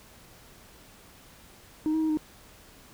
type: tone with pitch steps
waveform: sine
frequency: 309.9 / 317.2 / 315.1 / 308 Hz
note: D#4 / D#4 / D#4 / D#4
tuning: -7 / +33 / +22 / -17 cents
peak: -21 dBFS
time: 1.86-2.172 s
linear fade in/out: 0 ms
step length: 78 ms
effects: tanh soft clip ceiling -22 dBFS + pink hiss -53 dBFS RMS until 2.93 s